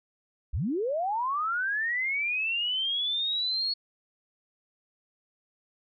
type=linear sweep; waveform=sine; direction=up; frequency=41.64 to 4371 Hz; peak=-26 dBFS; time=0.53-3.74 s; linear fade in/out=10 ms; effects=none